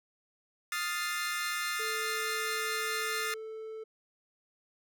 sawtooth chord, F dominant seventh, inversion third, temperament equal, 1244.5 / 1396.9 / 1760 / 2093 Hz, Eb6 / F6 / A6 / C7, 0 / 0 / 0 / 0 cents, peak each -34 dBFS, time 0.72-3.34 s, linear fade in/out 2 ms
triangle tone, 440 Hz, A4, in tune, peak -37 dBFS, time 1.79-3.84 s, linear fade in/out 10 ms
effects none

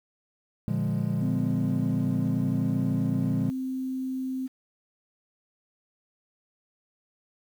triangle chord, Bb dominant seventh, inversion none, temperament equal, 116.54 / 146.83 / 174.61 / 207.7 Hz, Bb2 / D3 / F3 / Ab3, 0 / 0 / 0 / 0 cents, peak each -28 dBFS, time 0.68-3.5 s, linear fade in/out 0 ms
sine tone with pitch glide, 254.8 to 260.6 Hz, C4 to C4, -46 to -7 cents, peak -28 dBFS, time 1.21-4.48 s, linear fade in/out 20 ms, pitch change +39 cents, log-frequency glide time 1.42-2.93 s
effects tanh soft clip ceiling -13 dBFS + 9-bit

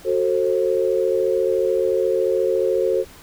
sine chord, F# diminished, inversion none, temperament just, 370 / 444 / 532.8 Hz, F#4 / A4 / C5, 0 / +16 / +31 cents, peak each -21 dBFS, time 0.04-3.05 s, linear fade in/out 50 ms, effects pink hiss -45 dBFS RMS until 3.22 s

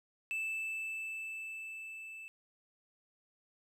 triangle tone with level ramp, 2637 Hz, E7, in tune, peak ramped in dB -32 to -44 dBFS, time 0.31-2.28 s, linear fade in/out 0 ms, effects none

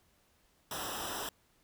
pink noise with comb filter, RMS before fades -39 dBFS, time 0.71-1.29 s, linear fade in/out 2 ms, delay 0.45 ms, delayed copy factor -0.85, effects pink hiss -70 dBFS RMS until 1.63 s

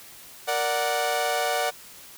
sawtooth chord, Bb augmented, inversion none, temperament equal, 466.2 / 587.3 / 740 Hz, Bb4 / D5 / F#5, 0 / 0 / 0 cents, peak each -27 / -24 / -22 dBFS, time 0.47-1.71 s, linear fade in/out 20 ms, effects white hiss -46 dBFS RMS until 2.17 s

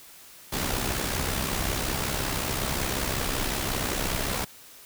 pink noise with amplitude modulation, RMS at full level -26 dBFS, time 0.52-4.45 s, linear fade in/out 10 ms, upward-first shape sine, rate 65.4 Hz, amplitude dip 55%, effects white hiss -49 dBFS RMS until 4.85 s

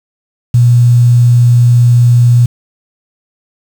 sine tone with quantisation, 120.6 Hz, B2, 41 cents flat, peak -3 dBFS, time 0.54-2.46 s, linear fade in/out 5 ms, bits 5, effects none

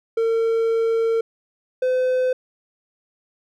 triangle tone pair in turn, 454.4 / 510 Hz, A#4 / C5, -44 / -44 cents, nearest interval major second, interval 200 cents, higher second, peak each -15 dBFS, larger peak neither, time 0.17-1.21 / 1.82-2.33 s, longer first, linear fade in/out 5 ms, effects none

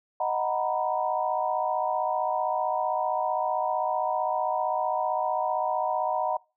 sine chord, B major seventh, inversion first, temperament equal, 622.3 / 740 / 932.3 / 987.8 Hz, D#5 / F#5 / A#5 / B5, 0 / 0 / 0 / 0 cents, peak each -30 / -28 / -30 / -32 dBFS, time 0.2-6.37 s, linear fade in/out 5 ms, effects noise-tail reverb RT60 0.3 s tail -24 dB re dry

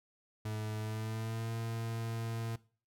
40% pulse tone with pitch glide, 107.9 to 114.05 Hz, A2 to A#2, -33 to -37 cents, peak -35 dBFS, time 0.45-2.56 s, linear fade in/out 5 ms, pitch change +96 cents, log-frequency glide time 0.79-1.52 s, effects noise-tail reverb RT60 0.4 s tail -20 dB re dry

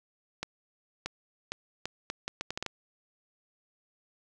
accelerating click train, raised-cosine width 0.2 ms, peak -16 dBFS, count 11, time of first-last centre 0.43-2.663 s, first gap 630 ms, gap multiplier 0.73, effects none

